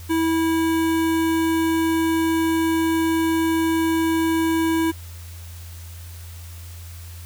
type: tone with notch filter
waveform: square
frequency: 325.8 Hz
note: E4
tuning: 20 cents flat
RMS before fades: -20 dBFS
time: 0.09-4.92 s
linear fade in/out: 20 ms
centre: 4900 Hz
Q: 1.5
effects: added 85 Hz sine -35 dBFS peak until 7.25 s + white hiss -45 dBFS RMS until 7.25 s